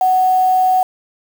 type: tone with quantisation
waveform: sine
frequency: 744 Hz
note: F#5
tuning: 9 cents sharp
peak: -10 dBFS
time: 0.01-0.83 s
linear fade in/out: 2 ms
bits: 5
effects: none